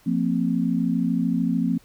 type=chord; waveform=sine; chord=F suspended fourth; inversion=none; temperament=equal with one note detuned; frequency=174.61 / 228.3 / 261.6 Hz; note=F3 / Bb3 / C4; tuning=0 / -36 / 0 cents; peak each=-24 dBFS; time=0.06-1.78 s; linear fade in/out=10 ms; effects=pink hiss -56 dBFS RMS until 1.84 s